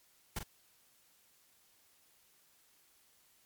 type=noise with echo; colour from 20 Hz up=pink; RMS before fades=-37 dBFS; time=0.36-0.39 s; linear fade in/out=5 ms; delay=42 ms; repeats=1; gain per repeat=-6 dB; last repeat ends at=0.432 s; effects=white hiss -68 dBFS RMS until 3.45 s + MP3 96 kbps